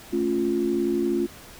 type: chord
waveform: sine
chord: A augmented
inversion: none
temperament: equal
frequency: 220 / 277.2 / 349.2 Hz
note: A3 / C#4 / E#4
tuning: 0 / 0 / 0 cents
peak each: -28 / -27 / -23 dBFS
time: 0.12-1.27 s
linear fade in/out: 20 ms
effects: pink hiss -45 dBFS RMS until 1.59 s